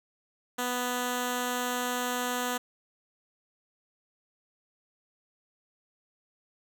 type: tone with notch filter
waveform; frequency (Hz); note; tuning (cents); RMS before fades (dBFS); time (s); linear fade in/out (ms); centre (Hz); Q
5% pulse; 247.2; B3; +2; -31; 0.58-2.58; 10; 2300; 1.7
effects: none